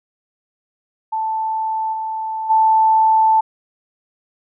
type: tone with level steps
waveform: sine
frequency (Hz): 881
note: A5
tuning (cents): +2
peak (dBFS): -18 / -21 / -10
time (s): 1.12-3.41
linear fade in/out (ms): 10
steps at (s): 1.92 / 2.49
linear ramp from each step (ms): 20
effects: none